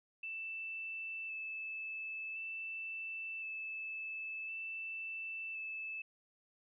sine tone with vibrato, 2637 Hz, E7, in tune, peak -40 dBFS, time 0.23-6.02 s, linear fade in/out 5 ms, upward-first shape square, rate 0.47 Hz, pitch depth 11 cents each way, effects none

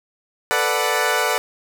15% pulse chord, B minor seventh, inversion third, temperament equal, 440 / 493.9 / 587.3 / 740 Hz, A4 / B4 / D5 / F#5, 0 / 0 / 0 / 0 cents, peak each -17 dBFS, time 0.51-1.38 s, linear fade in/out 0 ms, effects none

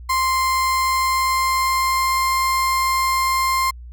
35% pulse tone with pitch glide, 1047 to 1053.7 Hz, C6 to C6, +1 to +12 cents, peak -15 dBFS, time 0.09-3.71 s, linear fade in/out 10 ms, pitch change +11 cents, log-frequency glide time 0.69-2.36 s, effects added 60 Hz sine -34 dBFS peak until 3.92 s

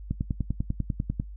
click train, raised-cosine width 5 ms, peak -15 dBFS, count 12, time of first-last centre 0.11-1.199 s, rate 10.1 Hz, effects noise-tail reverb RT60 0.1 s tail -17 dB re dry + added 50 Hz sine -38 dBFS peak until 1.36 s

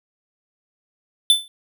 square tone with exponential decay, 3520 Hz, A7, in tune, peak -8 dBFS, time 1.3-1.48 s, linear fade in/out 1 ms, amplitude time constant 39 ms, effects none

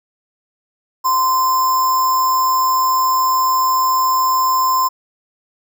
sine tone with sample-and-hold, 1033 Hz, C6, 22 cents flat, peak -12 dBFS, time 1.04-4.89 s, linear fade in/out 20 ms, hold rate 6300 Hz, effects none

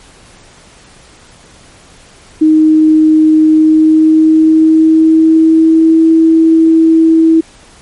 sine tone with pitch glide, 312.3 to 324.1 Hz, D#4 to E4, +7 to -29 cents, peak -3 dBFS, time 2.41-7.41 s, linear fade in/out 10 ms, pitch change +64 cents, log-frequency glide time 3.47-6.08 s, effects pink hiss -40 dBFS RMS until 7.81 s + MP3 48 kbps

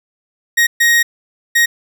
40% pulse tone bursts at uneven times, 1878 Hz, A#6, 12 cents sharp, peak -8 dBFS, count 3, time 0.57-0.67 / 0.8-1.03 / 1.55-1.66 s, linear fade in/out 10 ms, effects 8-bit

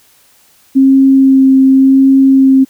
sine tone with vibrato, 267.4 Hz, C4, 38 cents sharp, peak -3 dBFS, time 0.75-2.65 s, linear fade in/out 20 ms, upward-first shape sine, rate 0.9 Hz, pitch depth 11 cents each way, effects white hiss -48 dBFS RMS until 2.69 s

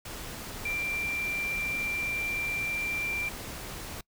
sine tone in noise, 2362 Hz, D7, 9 cents sharp, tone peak -29 dBFS, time 0.65-3.29 s, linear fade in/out 5 ms, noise pink, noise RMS -40 dBFS, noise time 0.05-4.01 s, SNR +8 dB, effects noise-tail reverb RT60 0.1 s tail -24 dB re dry

